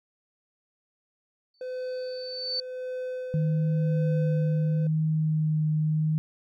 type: tone with exponential growth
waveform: sine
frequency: 4523 Hz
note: C#8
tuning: 34 cents sharp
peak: -25 dBFS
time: 1.54-2.6 s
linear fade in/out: 2 ms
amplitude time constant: 230 ms
type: tone with tremolo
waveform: triangle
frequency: 508 Hz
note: B4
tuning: 49 cents sharp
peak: -28 dBFS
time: 1.61-4.87 s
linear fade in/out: 2 ms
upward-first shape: sine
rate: 0.88 Hz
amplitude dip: 60%
type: tone with vibrato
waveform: sine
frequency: 155.56 Hz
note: D#3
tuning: in tune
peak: -22 dBFS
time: 3.34-6.18 s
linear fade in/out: 0 ms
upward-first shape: triangle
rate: 0.74 Hz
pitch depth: 17 cents each way
effects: none